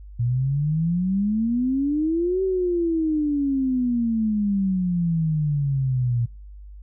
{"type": "exponential two-way sweep", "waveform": "sine", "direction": "up then down", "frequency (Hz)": [116.54, 383.8, 116.54], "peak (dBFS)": -19, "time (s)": [0.19, 6.26], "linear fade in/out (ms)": 10, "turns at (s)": 2.43, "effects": ["noise-tail reverb RT60 0.4 s tail -26 dB re dry", "added 50 Hz sine -38 dBFS peak until 6.82 s"]}